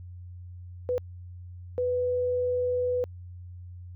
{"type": "tone bursts at uneven times", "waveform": "sine", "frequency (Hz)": 496.5, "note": "B4", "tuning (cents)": 9, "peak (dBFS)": -24, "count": 2, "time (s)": [[0.89, 0.98], [1.78, 3.04]], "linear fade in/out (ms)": 0, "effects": ["added 89 Hz sine -40 dBFS peak until 3.95 s"]}